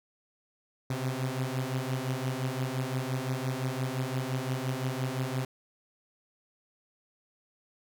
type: beating tone pair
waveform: sawtooth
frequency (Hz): 127.2 / 133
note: C3 / C3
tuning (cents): -48 / +29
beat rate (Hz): 5.8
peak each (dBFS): -29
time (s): 0.9-5.45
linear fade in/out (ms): 5
effects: none